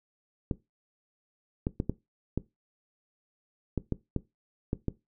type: clicks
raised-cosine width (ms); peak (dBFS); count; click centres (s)
3; -15; 10; 0.512 / 1.669 / 1.801 / 1.896 / 2.376 / 3.777 / 3.923 / 4.163 / 4.731 / 4.883
effects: noise-tail reverb RT60 0.2 s tail -18 dB re dry